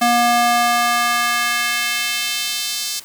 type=tone with high-pass filter sweep; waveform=square; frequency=238.9 Hz; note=A#3; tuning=43 cents sharp; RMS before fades=-18 dBFS; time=0.01-3 s; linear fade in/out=10 ms; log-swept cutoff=490 to 4900 Hz; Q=1.3; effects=white hiss -41 dBFS RMS until 3.04 s